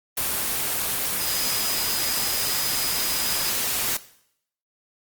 sine tone in noise, 4997 Hz, D#8, 7 cents sharp, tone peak -30 dBFS, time 1.2-3.5 s, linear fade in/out 5 ms, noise white, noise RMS -25 dBFS, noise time 0.17-3.97 s, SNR -8 dB, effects noise-tail reverb RT60 0.7 s tail -17 dB re dry + Opus 24 kbps

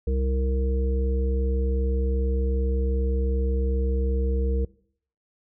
harmonic tone, 65.9 Hz, C2, 13 cents sharp, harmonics 1 / 3 / 5 / 7, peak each -22 / -34 / -39 / -30 dBFS, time 0.07-4.65 s, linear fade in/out 5 ms, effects noise-tail reverb RT60 0.6 s tail -21 dB re dry

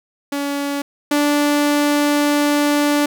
sawtooth tone pair in turn, 283.5 / 292 Hz, C#4 / D4, +39 / -10 cents, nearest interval minor second, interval 51 cents, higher second, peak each -16 / -10 dBFS, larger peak second, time 0.32-0.82 / 1.11-3.06 s, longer second, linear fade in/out 5 ms, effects none

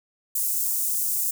white high-pass noise, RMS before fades -25 dBFS, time 0.35-1.31 s, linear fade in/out 5 ms, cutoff 7200 Hz, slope 24 dB/octave, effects none

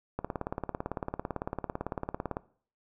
click train, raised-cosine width 1 ms, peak -18 dBFS, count 40, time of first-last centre 0.19-2.369 s, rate 17.9 Hz, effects noise-tail reverb RT60 0.5 s tail -20 dB re dry

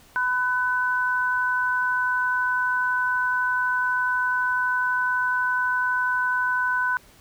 sine tone pair together, 1002.5 / 1502 Hz, B5 / F#6, +26 / +26 cents, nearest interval perfect fifth, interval 700 cents, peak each -25 / -22 dBFS, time 0.16-6.97 s, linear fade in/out 0 ms, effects pink hiss -53 dBFS RMS until 7.2 s

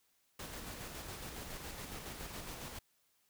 pink noise with tremolo, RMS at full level -45 dBFS, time 0.39-2.79 s, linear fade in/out 5 ms, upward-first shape square, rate 7.2 Hz, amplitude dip 30%, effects white hiss -75 dBFS RMS until 3.29 s

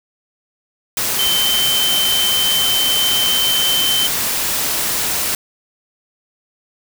sine tone in noise, 3088 Hz, G7, 27 cents flat, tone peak -15 dBFS, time 1.19-4.07 s, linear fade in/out 2 ms, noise white, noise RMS -19 dBFS, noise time 0.97-5.35 s, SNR +1 dB, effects none

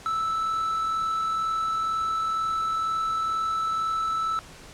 triangle tone with amplitude modulation, 1315 Hz, E6, 5 cents flat, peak -21 dBFS, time 0.06-4.39 s, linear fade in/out 0 ms, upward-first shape sine, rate 42.1 Hz, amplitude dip 25%, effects pink hiss -46 dBFS RMS until 4.73 s + low-pass 9000 Hz 12 dB/octave

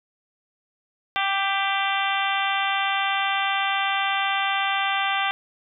harmonic tone with a mistuned harmonic, 392 Hz, G4, in tune, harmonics 2 / 3 / 4 / 5 / 6 / 7 / 8 / 9, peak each -26 / -28 / -29 / -30 / -31 / -31 / -32 / -33 dBFS, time 1.16-5.31 s, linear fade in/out 0 ms, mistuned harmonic 5, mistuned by +29 cents, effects none

